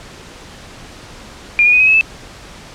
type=tone with pitch steps; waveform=sine; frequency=2405 / 2447 / 2490 / 2533 / 2578 / 2623 Hz; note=D7 / D#7 / D#7 / D#7 / E7 / E7; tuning=+41 / -29 / +1 / +30 / -39 / -9 cents; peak=-7 dBFS; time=1.59-2.01 s; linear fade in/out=0 ms; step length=70 ms; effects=pink hiss -36 dBFS RMS until 2.74 s + low-pass 7000 Hz 12 dB/octave